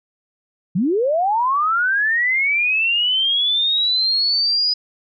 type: linear sweep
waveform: sine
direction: up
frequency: 155.56 to 4978 Hz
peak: -15 dBFS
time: 0.75-4.74 s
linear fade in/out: 10 ms
effects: none